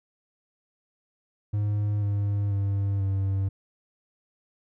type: tone with pitch steps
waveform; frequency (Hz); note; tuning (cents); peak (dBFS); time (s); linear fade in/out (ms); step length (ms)
triangle; 103.8 / 101.55 / 99.34 / 97.19; G#2 / G#2 / G2 / G2; 0 / -38 / +24 / -14; -21; 1.53-3.49; 10; 490
effects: none